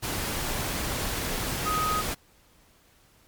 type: tone in noise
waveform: sine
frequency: 1255 Hz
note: D#6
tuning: 15 cents sharp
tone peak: -25 dBFS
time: 1.65-2.02 s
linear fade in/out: 20 ms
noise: pink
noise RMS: -30 dBFS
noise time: 0.02-2.15 s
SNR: +2 dB
effects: pink hiss -60 dBFS RMS until 3.27 s + MP3 96 kbps

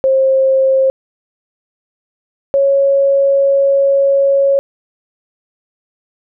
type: tone pair in turn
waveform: sine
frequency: 532 / 552.4 Hz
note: C5 / C#5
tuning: +29 / -6 cents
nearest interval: minor second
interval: 65 cents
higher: second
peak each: -8 dBFS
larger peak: neither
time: 0.04-0.9 / 2.54-4.59 s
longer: second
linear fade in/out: 0 ms
effects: none

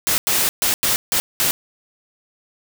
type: noise bursts at uneven times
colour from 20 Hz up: white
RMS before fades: -18 dBFS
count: 6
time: 0.07-0.18 / 0.27-0.49 / 0.62-0.74 / 0.83-0.96 / 1.12-1.2 / 1.4-1.51 s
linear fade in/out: 0 ms
effects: none

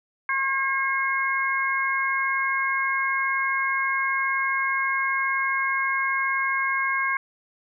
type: harmonic tone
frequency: 539 Hz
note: C#5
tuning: 49 cents flat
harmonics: 2 / 3 / 4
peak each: -26 / -26 / -26 dBFS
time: 0.29-7.17 s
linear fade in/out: 2 ms
effects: none

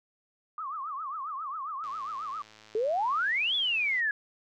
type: tone with vibrato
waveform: sine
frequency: 1174.7 Hz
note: D6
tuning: in tune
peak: -33 dBFS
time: 0.58-2.42 s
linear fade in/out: 2 ms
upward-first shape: triangle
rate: 7.4 Hz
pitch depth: 220 cents each way
type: click train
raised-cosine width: 0.2 ms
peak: -35 dBFS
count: 234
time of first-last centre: 1.84-3.997 s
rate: 108 Hz
type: exponential two-way sweep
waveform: sine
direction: up then down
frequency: 415.3 to 3485 to 1651 Hz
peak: -25 dBFS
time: 2.75-4.11 s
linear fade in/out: 2 ms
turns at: 3.55 s
effects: none

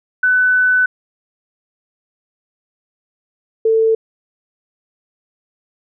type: tone pair in turn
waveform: sine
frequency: 1500 / 446 Hz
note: F#6 / A4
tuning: +23 / +23 cents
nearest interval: octave + major sixth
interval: 2100 cents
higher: first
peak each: -10 / -10 dBFS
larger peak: neither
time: 0.23-0.86 / 3.65-3.95 s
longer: first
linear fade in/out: 5 ms
effects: none

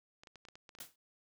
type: clicks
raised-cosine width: 0.2 ms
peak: -36 dBFS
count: 9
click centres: 0.235 / 0.272 / 0.357 / 0.452 / 0.486 / 0.555 / 0.692 / 0.751 / 0.787 s
type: noise with exponential decay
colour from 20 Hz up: white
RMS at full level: -42 dBFS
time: 0.8-0.96 s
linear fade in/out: 5 ms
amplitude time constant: 34 ms
effects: none

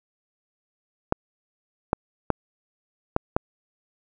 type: clicks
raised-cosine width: 1 ms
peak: -5 dBFS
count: 5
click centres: 1.124 / 1.931 / 2.303 / 3.164 / 3.365 s
effects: none

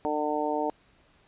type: harmonic tone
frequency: 150.3 Hz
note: D3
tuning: 40 cents sharp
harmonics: 2 / 3 / 4 / 5 / 6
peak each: -32 / -32 / -32 / -32 / -32 dBFS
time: 0.05-0.7 s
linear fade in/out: 0 ms
effects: pink hiss -62 dBFS RMS until 1.27 s + resampled to 8000 Hz

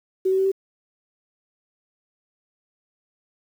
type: tone with pitch steps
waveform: sine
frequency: 377.3 / 380.6 / 383.9 / 387.2 Hz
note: F#4 / F#4 / G4 / G4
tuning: +34 / +49 / -36 / -21 cents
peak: -17 dBFS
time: 0.25-0.518 s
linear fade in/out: 10 ms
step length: 67 ms
effects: 8-bit

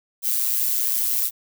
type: noise with amplitude modulation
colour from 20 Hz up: violet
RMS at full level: -19 dBFS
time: 0.22-1.31 s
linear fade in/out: 50 ms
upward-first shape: sine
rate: 120 Hz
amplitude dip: 70%
effects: none

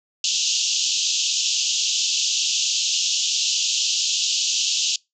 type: band-pass noise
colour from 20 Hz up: white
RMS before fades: -22 dBFS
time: 0.24-4.96 s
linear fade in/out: 2 ms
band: 2700 to 7100 Hz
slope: 96 dB/octave
effects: noise-tail reverb RT60 0.2 s tail -25 dB re dry

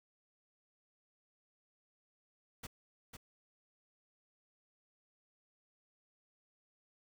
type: noise with echo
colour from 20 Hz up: pink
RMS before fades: -45 dBFS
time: 2.63-2.67 s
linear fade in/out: 10 ms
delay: 500 ms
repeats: 1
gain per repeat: -5 dB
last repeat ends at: 3.17 s
effects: none

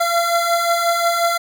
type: beating tone pair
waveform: 25% pulse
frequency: 679 / 684.6 Hz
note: F5 / F5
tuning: -49 / -35 cents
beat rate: 5.6 Hz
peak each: -18 / -13 dBFS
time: 0-1.38 s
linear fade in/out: 10 ms
effects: none

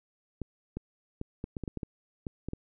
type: clicks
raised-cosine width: 3 ms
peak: -22 dBFS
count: 12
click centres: 0.417 / 0.77 / 1.214 / 1.441 / 1.568 / 1.637 / 1.678 / 1.773 / 1.832 / 2.268 / 2.486 / 2.534 s
effects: none

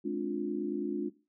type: chord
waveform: sine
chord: D half-diminished seventh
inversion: second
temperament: just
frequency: 211.4 / 264.3 / 293.7 / 352.4 Hz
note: Ab3 / C4 / D4 / F4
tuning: +31 / +18 / 0 / +16 cents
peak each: -37 / -40 / -34 / -35 dBFS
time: 0.04-1.1 s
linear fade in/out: 20 ms
effects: noise-tail reverb RT60 0.3 s tail -18 dB re dry

